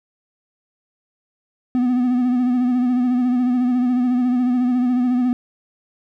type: tone with vibrato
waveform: triangle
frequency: 248.7 Hz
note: B3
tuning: 12 cents sharp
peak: -13 dBFS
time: 1.75-5.33 s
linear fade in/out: 0 ms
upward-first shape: sine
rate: 14 Hz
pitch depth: 42 cents each way
effects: none